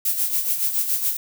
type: noise with tremolo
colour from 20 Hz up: violet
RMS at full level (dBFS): -20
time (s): 0.05-1.17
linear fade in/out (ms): 5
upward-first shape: sine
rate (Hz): 7.1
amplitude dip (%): 60
effects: none